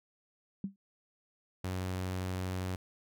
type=tone with exponential decay; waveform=sine; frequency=196 Hz; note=G3; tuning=in tune; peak=-29 dBFS; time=0.64-0.76 s; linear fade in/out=2 ms; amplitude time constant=24 ms
type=tone; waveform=sawtooth; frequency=92.5 Hz; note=F#2; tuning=in tune; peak=-30 dBFS; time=1.64-2.76 s; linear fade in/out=5 ms
effects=none